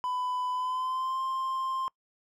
triangle tone with pitch glide, 1000 to 1052.1 Hz, B5 to C6, +21 to +9 cents, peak -27 dBFS, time 0.04-1.88 s, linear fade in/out 0 ms, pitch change +88 cents, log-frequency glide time 0.51-1.19 s, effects noise-tail reverb RT60 0.1 s tail -25 dB re dry

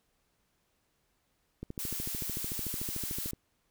click train, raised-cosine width 3 ms, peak -26 dBFS, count 24, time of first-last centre 1.63-3.334 s, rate 13.5 Hz
blue noise, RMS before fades -37 dBFS, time 1.79-3.31 s, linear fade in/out 0 ms
effects pink hiss -75 dBFS RMS until 3.7 s

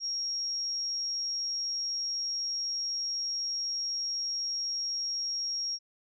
sine tone, 5588 Hz, F8, in tune, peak -30 dBFS, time 0-5.79 s, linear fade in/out 50 ms, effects none

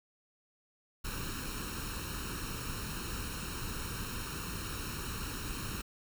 pink noise with comb filter, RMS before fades -39 dBFS, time 1.04-5.82 s, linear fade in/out 10 ms, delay 0.73 ms, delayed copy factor +0.75, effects none

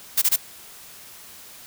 blue noise bursts, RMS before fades -18 dBFS, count 3, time 0.17-0.363 s, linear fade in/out 10 ms, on 49 ms, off 23 ms, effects white hiss -44 dBFS RMS until 1.66 s

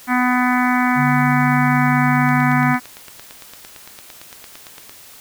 harmonic tone, 249.5 Hz, B3, 18 cents sharp, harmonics 1 / 3 / 4 / 5 / 6 / 7 / 8 / 9, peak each -17 / -22 / -23 / -24 / -25 / -25 / -26 / -27 dBFS, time 0.07-2.8 s, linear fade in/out 50 ms
sine tone, 145.1 Hz, D3, 21 cents flat, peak -18 dBFS, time 0.95-2.76 s, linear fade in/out 50 ms
click train, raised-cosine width 0.2 ms, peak -19 dBFS, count 24, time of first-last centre 2.29-4.895 s, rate 8.83 Hz
effects white hiss -42 dBFS RMS until 5.2 s

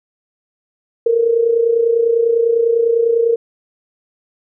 sine tone with amplitude modulation, 463.1 Hz, A#4, 11 cents flat, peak -8 dBFS, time 1.06-3.36 s, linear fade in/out 5 ms, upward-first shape sine, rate 30 Hz, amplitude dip 65%, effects none

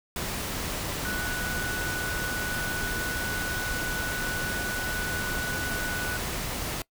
sine tone in noise, 1480 Hz, F#6, in tune, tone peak -31 dBFS, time 1.05-6.17 s, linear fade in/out 2 ms, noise pink, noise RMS -32 dBFS, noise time 0.16-6.82 s, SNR -2 dB, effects noise-tail reverb RT60 0.1 s tail -22 dB re dry

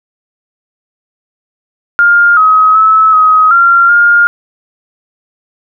sine tone with pitch steps, 1407 / 1270 / 1299 / 1264 / 1381 / 1413 Hz, F6 / D#6 / E6 / D#6 / F6 / F6, +12 / +35 / -26 / +27 / -20 / +20 cents, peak -3 dBFS, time 1.99-4.27 s, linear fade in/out 0 ms, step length 380 ms, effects none

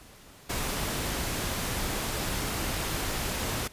pink noise, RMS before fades -31 dBFS, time 0.49-3.68 s, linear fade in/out 10 ms, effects pink hiss -52 dBFS RMS until 3.72 s + resampled to 32000 Hz

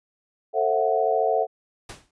sine chord, F# half-diminished seventh, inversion first, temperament just, 444 / 532.8 / 666 / 740 Hz, A4 / C5 / E5 / F#5, +16 / +31 / +18 / 0 cents, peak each -24 / -27 / -24 / -24 dBFS, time 0.53-1.47 s, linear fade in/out 50 ms
pink noise with exponential decay, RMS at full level -34 dBFS, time 1.89-2.11 s, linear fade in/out 5 ms, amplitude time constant 47 ms
effects resampled to 22050 Hz

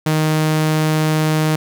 sawtooth tone, 155.7 Hz, D#3, 2 cents sharp, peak -10 dBFS, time 0.06-1.56 s, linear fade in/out 5 ms, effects none

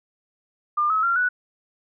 sine tone with pitch steps, 1200 / 1286.1 / 1378.4 / 1477.4 Hz, D6 / E6 / F6 / F#6, +37 / -43 / -23 / -3 cents, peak -18 dBFS, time 0.77-1.29 s, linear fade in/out 10 ms, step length 130 ms, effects none

